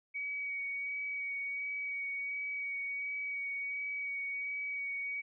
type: tone with vibrato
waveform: sine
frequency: 2257 Hz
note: C#7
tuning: 31 cents sharp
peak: -35 dBFS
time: 0.14-5.22 s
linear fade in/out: 20 ms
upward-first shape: sine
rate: 1.4 Hz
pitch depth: 14 cents each way
effects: none